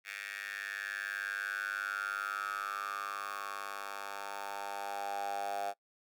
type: tone with high-pass filter sweep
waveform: 10% pulse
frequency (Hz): 100.1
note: G2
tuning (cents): +37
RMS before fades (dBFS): -39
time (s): 0.04-5.74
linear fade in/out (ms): 50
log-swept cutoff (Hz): 2000 to 730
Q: 9.2
effects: noise-tail reverb RT60 0.1 s tail -23 dB re dry